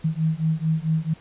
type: beating tone pair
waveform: sine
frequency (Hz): 157.1 / 161.6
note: D#3 / E3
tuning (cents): +17 / -34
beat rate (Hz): 4.5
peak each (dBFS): -23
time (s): 0.04-1.14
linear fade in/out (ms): 10
effects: pink hiss -50 dBFS RMS until 1.2 s + resampled to 8000 Hz